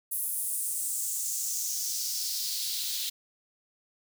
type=noise with high-pass filter sweep; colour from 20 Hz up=white; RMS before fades=-32 dBFS; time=0.11-3.1 s; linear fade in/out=10 ms; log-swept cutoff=11000 to 3600 Hz; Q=2.9; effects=none